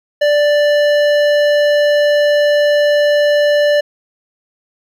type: tone with hard clipping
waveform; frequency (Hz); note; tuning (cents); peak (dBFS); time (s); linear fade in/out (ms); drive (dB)
triangle; 587.3; D5; 0; -11; 0.21-3.81; 10; 17
effects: none